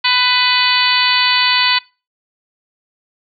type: harmonic tone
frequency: 498 Hz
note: B4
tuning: 14 cents sharp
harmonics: 2 / 3 / 4 / 5 / 6 / 7 / 8 / 9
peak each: -19 / -22 / -19 / -19 / -19 / -21 / -20 / -18 dBFS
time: 0.04-1.79 s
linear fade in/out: 10 ms
effects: noise-tail reverb RT60 0.3 s tail -23 dB re dry